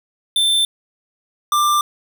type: tone pair in turn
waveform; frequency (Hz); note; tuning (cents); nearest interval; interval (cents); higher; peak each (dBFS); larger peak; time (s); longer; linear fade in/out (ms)
square; 3553 / 1185.7; A7 / D6; +16 / +16; octave + perfect fifth; 1900; first; -14; neither; 0.36-0.65 / 1.52-1.81; neither; 2
effects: none